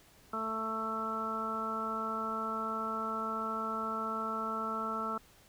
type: harmonic tone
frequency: 221.4 Hz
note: A3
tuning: 11 cents sharp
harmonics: 1 / 2 / 3 / 4 / 5 / 6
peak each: -41 / -43 / -44 / -45 / -42 / -35 dBFS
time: 0.33-5.18 s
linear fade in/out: 5 ms
effects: pink hiss -61 dBFS RMS until 5.48 s